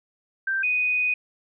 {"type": "tone pair in turn", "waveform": "sine", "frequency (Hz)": [1568, 2489], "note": ["G6", "D#7"], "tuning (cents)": [0, 0], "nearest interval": "minor sixth", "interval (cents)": 800, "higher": "second", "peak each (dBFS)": [-22, -20], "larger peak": "second", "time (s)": [[0.47, 0.63], [0.63, 1.14]], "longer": "second", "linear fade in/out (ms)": 5, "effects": []}